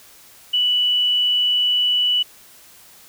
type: tone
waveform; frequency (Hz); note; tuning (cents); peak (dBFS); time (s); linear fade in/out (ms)
sine; 2960; F#7; 0; -15; 0.53-2.23; 10
effects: white hiss -47 dBFS RMS until 3.08 s